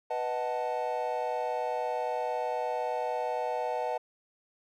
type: chord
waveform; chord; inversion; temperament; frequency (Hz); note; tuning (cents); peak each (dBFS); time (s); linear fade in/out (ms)
triangle; B dominant seventh; none; equal; 493.9 / 622.3 / 740 / 880; B4 / D#5 / F#5 / A5; 0 / 0 / 0 / 0; -33 / -33 / -33 / -33; 0.1-3.98; 10
effects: none